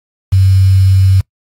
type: tone with quantisation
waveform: sine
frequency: 95.3 Hz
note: G2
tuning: 48 cents flat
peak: -5 dBFS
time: 0.32-1.21 s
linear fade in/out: 10 ms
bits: 5
effects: noise-tail reverb RT60 0.1 s tail -21 dB re dry + AAC 48 kbps